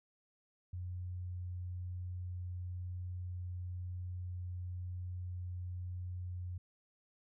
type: tone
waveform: sine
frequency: 89.9 Hz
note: F#2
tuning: 49 cents flat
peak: -39 dBFS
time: 0.73-6.58 s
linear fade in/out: 5 ms
effects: none